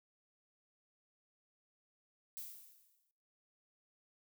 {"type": "noise with exponential decay", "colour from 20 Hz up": "violet", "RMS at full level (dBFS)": -44, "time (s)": [2.37, 3.11], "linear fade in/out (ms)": 0, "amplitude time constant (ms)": 160, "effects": ["noise-tail reverb RT60 1.0 s tail -26 dB re dry"]}